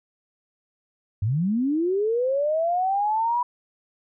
sine linear sweep, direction up, 92.5 to 986 Hz, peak -20 dBFS, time 1.22-3.43 s, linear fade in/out 5 ms, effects none

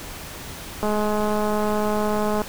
click train, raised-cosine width 1 ms, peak -11 dBFS, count 336, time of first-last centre 0.83-2.418 s, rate 211 Hz, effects pink hiss -36 dBFS RMS until 2.48 s

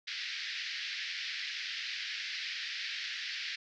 pink band-pass noise, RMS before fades -39 dBFS, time 0.07-3.56 s, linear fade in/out 10 ms, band 1700 to 5200 Hz, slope 48 dB/octave, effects none

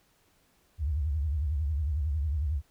sine tone with vibrato, 74.3 Hz, D2, 21 cents sharp, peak -26 dBFS, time 0.78-2.62 s, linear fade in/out 50 ms, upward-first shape triangle, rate 11 Hz, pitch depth 220 cents each way, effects pink hiss -67 dBFS RMS until 2.7 s

